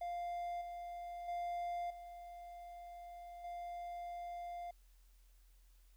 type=tone with level steps; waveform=triangle; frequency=698.5 Hz; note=F5; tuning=in tune; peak=-37 / -42 / -36 / -47 / -41 dBFS; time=0.01-4.71 s; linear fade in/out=5 ms; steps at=0.61 / 1.28 / 1.9 / 3.44 s; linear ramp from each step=5 ms; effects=added 43 Hz sine -62 dBFS peak until 5.96 s + white hiss -75 dBFS RMS until 5.96 s